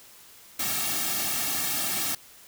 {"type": "noise with comb filter", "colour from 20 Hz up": "white", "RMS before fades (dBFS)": -28, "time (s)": [0.59, 2.15], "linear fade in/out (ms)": 5, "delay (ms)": 2, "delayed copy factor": -0.95, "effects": ["white hiss -51 dBFS RMS until 2.47 s"]}